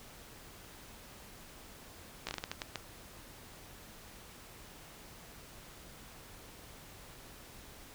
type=slowing click train; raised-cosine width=0.2 ms; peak=-19 dBFS; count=9; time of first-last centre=2.27-2.757 s; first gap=17 ms; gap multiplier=1.35; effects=pink hiss -53 dBFS RMS until 7.94 s